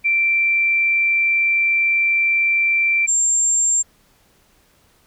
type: tone pair in turn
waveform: sine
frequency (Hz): 2349 / 7393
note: D7 / A#8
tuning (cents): 0 / -15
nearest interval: octave + minor sixth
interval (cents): 1985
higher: second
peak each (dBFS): -14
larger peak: neither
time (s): 0.04-3.07 / 3.07-3.83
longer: first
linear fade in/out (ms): 20
effects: pink hiss -57 dBFS RMS until 5.06 s